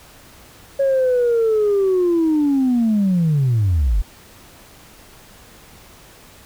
sine linear sweep, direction down, 554 to 41.2 Hz, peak -12 dBFS, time 0.79-4.02 s, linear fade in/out 10 ms, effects tanh soft clip ceiling -11 dBFS + pink hiss -45 dBFS RMS until 6.45 s

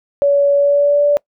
sine tone with pitch glide, 567 to 580.9 Hz, C#5 to D5, +39 to -19 cents, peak -9 dBFS, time 0.22-1.17 s, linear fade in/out 0 ms, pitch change +42 cents, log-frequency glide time 0.55-1.04 s, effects noise-tail reverb RT60 0.1 s tail -25 dB re dry

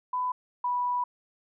sine tone pair in turn, 1000 / 982.8 Hz, B5 / B5, +21 / -9 cents, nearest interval unison, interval 30 cents, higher first, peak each -26 / -25 dBFS, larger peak second, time 0.13-0.32 / 0.64-1.04 s, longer second, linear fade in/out 5 ms, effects none

